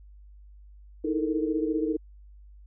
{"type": "tone cluster", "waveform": "sine", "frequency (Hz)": [313.3, 328.4, 435.5, 460.7], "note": ["D#4", "E4", "A4", "A#4"], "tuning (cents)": [12, -6, -18, -20], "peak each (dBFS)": [-27, -32, -32, -32], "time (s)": [1.04, 1.97], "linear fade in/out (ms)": 10, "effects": ["added 50 Hz sine -47 dBFS peak until 2.66 s"]}